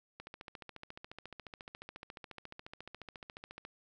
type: click train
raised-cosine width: 0.3 ms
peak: -30 dBFS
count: 50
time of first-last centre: 0.2-3.651 s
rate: 14.2 Hz
effects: none